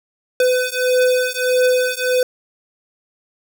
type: beating tone pair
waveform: square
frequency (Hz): 503 / 504.6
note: B4 / B4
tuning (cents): +32 / +37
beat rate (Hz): 1.6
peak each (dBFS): -18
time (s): 0.4-2.23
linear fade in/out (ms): 2
effects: none